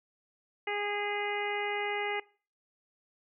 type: harmonic tone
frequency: 411.2 Hz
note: G#4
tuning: 17 cents flat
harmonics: 1 / 2 / 3 / 4 / 5 / 6 / 7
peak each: -36 / -36 / -44 / -43 / -35 / -41 / -43 dBFS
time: 0.67-2.2 s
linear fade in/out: 5 ms
effects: noise-tail reverb RT60 0.4 s tail -22 dB re dry